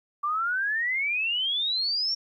sine exponential sweep, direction up, 1155 to 5588 Hz, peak -24 dBFS, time 0.23-2.15 s, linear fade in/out 10 ms, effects 11-bit

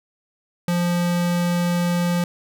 square tone, 174.61 Hz, F3, in tune, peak -19 dBFS, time 0.68-2.24 s, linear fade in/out 2 ms, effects none

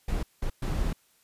brown noise bursts at uneven times, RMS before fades -28 dBFS, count 3, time 0.08-0.23 / 0.42-0.5 / 0.62-0.93 s, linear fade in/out 5 ms, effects white hiss -65 dBFS RMS until 1.23 s + resampled to 32000 Hz

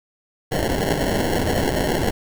white noise with sample-and-hold, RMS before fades -21 dBFS, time 0.51-2.11 s, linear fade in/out 10 ms, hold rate 1225 Hz, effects none

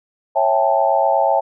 sine chord, A dominant seventh, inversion first, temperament just, 550 / 660 / 792 / 880 Hz, C#5 / E5 / G5 / A5, -14 / +2 / +18 / 0 cents, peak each -19 / -18 / -18 / -19 dBFS, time 0.35-1.41 s, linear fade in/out 20 ms, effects none

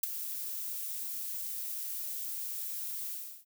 violet noise with ADSR envelope, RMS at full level -26 dBFS, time 0.03-3.45 s, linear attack 6 ms, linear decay 10 ms, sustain -12 dB, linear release 360 ms, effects none

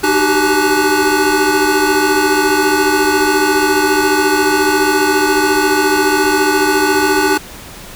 square tone cluster, 304.8 / 378.4 / 392.8 / 853 / 1480 Hz, D#4 / F#4 / G4 / G#5 / F#6, -36 / +39 / +4 / +46 / 0 cents, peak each -18 dBFS, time 0.03-7.38 s, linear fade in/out 10 ms, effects pink hiss -33 dBFS RMS until 7.95 s

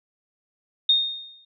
sine tone with exponential decay, 3685 Hz, A#7, 21 cents flat, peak -13 dBFS, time 0.89-1.45 s, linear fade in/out 5 ms, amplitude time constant 120 ms, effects none

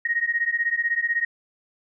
sine beating tone pair, 1866 / 1882 Hz, A#6 / A#6, +1 / +16 cents, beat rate 16 Hz, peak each -24 dBFS, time 0.05-1.25 s, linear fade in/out 5 ms, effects none

